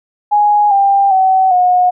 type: tone with pitch steps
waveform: sine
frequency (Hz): 830.6 / 793.5 / 758.2 / 724.3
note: G#5 / G5 / F#5 / F#5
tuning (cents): 0 / +21 / +42 / -37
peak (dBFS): -7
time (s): 0.31-1.91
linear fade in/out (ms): 20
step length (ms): 400
effects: none